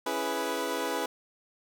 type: chord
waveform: 20% pulse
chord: C# minor seventh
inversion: none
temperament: equal with one note detuned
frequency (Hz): 277.2 / 332.3 / 415.3 / 493.9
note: C#4 / E4 / G#4 / B4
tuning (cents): 0 / +14 / 0 / 0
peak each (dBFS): -32 / -31 / -30 / -28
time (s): 0.06-1.06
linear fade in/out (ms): 5
effects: none